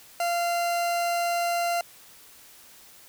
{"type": "tone", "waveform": "40% pulse", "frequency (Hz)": 691, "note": "F5", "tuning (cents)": -19, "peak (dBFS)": -23, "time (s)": [0.2, 1.81], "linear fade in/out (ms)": 2, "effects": ["white hiss -51 dBFS RMS until 3.08 s"]}